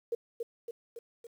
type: tone with echo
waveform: sine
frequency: 466.2 Hz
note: A#4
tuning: in tune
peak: -28 dBFS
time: 0.12-0.15 s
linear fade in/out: 5 ms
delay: 280 ms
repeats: 4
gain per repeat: -4 dB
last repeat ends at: 1.27 s
effects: 10-bit